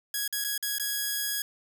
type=tone with dropouts; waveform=5% pulse; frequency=1661.2 Hz; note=G#6; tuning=in tune; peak=-17 dBFS; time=0.14-1.42 s; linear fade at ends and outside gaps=2 ms; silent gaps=0.278-0.326 / 0.441-0.446 / 0.578-0.626 / 0.784-0.797 s; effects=none